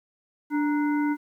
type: harmonic tone with a mistuned harmonic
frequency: 294.1 Hz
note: D4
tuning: 3 cents sharp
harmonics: 1 / 3 / 5 / 7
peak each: -22 / -32 / -36 / -39 dBFS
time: 0.5-1.17 s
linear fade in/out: 50 ms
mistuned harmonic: 3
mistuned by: +100 cents
effects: 10-bit